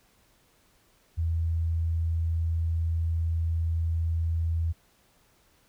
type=tone; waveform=sine; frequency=82.41 Hz; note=E2; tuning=in tune; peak=-24 dBFS; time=1.17-4.73 s; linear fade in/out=20 ms; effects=pink hiss -64 dBFS RMS until 5.68 s